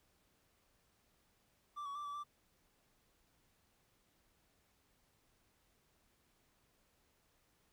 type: tone with pitch steps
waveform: triangle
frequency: 1174 / 1125 / 1175 / 1152 / 1174 Hz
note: D6 / C#6 / D6 / D6 / D6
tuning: -1 / +25 / +1 / -34 / -1 cents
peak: -40 dBFS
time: 1.76-2.24 s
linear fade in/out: 20 ms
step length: 96 ms
effects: pink hiss -75 dBFS RMS until 7.72 s

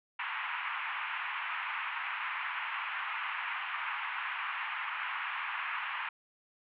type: band-pass noise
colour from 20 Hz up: pink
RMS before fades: -37 dBFS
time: 0.19-6.09 s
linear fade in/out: 5 ms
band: 920 to 2800 Hz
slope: 48 dB/octave
effects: none

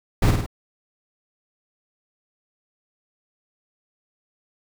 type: noise with echo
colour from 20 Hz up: brown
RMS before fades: -17 dBFS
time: 0.22-0.31 s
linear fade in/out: 5 ms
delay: 51 ms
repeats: 3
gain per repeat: -4 dB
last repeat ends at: 0.463 s
effects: none

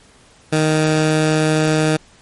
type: tone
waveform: 15% pulse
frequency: 155.56 Hz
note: D#3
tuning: in tune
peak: -7 dBFS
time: 0.52-1.97 s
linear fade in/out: 10 ms
effects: pink hiss -49 dBFS RMS until 2.21 s + MP3 48 kbps

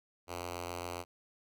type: tone with notch filter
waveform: 5% pulse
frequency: 87.31 Hz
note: F2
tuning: in tune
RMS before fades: -41 dBFS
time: 0.27-1.05 s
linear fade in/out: 50 ms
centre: 180 Hz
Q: 0.83
effects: none

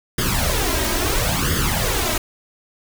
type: noise with flanger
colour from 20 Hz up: pink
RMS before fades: -20 dBFS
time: 0.18-2.18 s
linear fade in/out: 5 ms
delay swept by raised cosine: 0.6 to 3.2 ms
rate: 0.74 Hz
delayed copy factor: +0.75
effects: none

